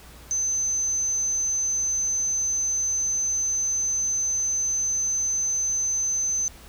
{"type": "tone", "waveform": "sine", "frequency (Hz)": 6160, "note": "G8", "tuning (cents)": -31, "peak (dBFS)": -22, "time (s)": [0.31, 6.48], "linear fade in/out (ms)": 0, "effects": ["added 60 Hz sine -47 dBFS peak until 6.68 s", "pink hiss -48 dBFS RMS until 6.68 s"]}